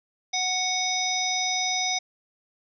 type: harmonic tone with a mistuned harmonic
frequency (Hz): 740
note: F#5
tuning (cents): 0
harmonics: 1 / 3 / 5 / 7 / 8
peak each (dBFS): -30 / -30 / -30 / -30 / -30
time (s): 0.33-1.99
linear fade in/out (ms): 10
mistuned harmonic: 7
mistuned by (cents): -31
effects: none